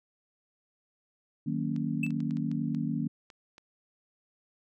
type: chord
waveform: sine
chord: D# minor seventh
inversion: none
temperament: just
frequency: 155.56 / 186.68 / 233.3 / 280 Hz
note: D#3 / F#3 / A#3 / C#4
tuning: 0 / +16 / +2 / +18 cents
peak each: -33 / -37 / -32 / -35 dBFS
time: 1.46-3.08 s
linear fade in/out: 10 ms
type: clicks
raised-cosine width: 0.2 ms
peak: -33 dBFS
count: 10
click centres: 1.763 / 2.065 / 2.106 / 2.204 / 2.309 / 2.37 / 2.515 / 2.748 / 3.302 / 3.581 s
type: tone with exponential decay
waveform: triangle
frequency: 2637 Hz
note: E7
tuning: in tune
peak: -25 dBFS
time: 2.03-2.12 s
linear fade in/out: 5 ms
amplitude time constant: 18 ms
effects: none